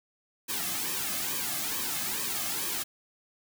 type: noise with flanger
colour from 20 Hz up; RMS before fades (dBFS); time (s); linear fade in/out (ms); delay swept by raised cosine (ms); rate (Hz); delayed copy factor
white; -32; 0.48-2.84; 20; 1.4 to 2.15; 2.3; -0.75
effects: none